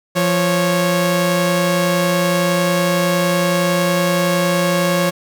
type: tone pair together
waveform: sawtooth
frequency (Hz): 173.39 / 551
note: F3 / C#5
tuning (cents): -12 / -11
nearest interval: octave + minor sixth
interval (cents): 2001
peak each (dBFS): -13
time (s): 0.15-5.11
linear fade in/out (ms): 20
effects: none